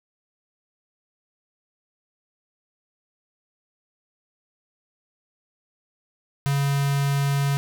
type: tone with notch filter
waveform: square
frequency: 140.3 Hz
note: C#3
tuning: 21 cents sharp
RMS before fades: -22 dBFS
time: 6.46-7.57 s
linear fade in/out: 0 ms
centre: 480 Hz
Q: 1.3
effects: none